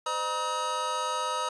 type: tone cluster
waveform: square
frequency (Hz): 513 / 609 / 953 / 1272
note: C5 / D#5 / A#5 / D#6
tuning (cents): -34 / -37 / +38 / +38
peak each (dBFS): -38 / -39 / -33 / -32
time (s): 0.06-1.49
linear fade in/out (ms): 5
effects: resampled to 22050 Hz